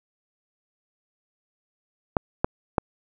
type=clicks; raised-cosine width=1 ms; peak=-5 dBFS; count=3; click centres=2.168 / 2.445 / 2.782 s; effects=none